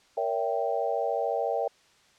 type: chord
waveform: sine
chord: A# diminished seventh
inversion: none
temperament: equal with one note detuned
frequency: 466.2 / 565.4 / 659.3 / 784 Hz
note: A#4 / C#5 / E5 / G5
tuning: 0 / +34 / 0 / 0 cents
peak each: -31 dBFS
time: 0.17-1.68 s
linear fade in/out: 5 ms
effects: white hiss -61 dBFS RMS until 2.18 s + low-pass 6000 Hz 12 dB/octave